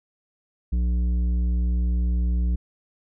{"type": "tone with tanh clipping", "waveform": "sine", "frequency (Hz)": 60.1, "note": "B1", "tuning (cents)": -46, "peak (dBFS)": -21, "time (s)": [0.72, 2.56], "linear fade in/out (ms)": 10, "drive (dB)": 9, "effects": []}